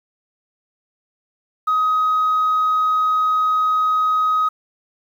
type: tone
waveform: sine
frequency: 1260 Hz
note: D#6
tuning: 21 cents sharp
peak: -13 dBFS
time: 1.67-4.49 s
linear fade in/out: 10 ms
effects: tanh soft clip ceiling -12 dBFS + 8-bit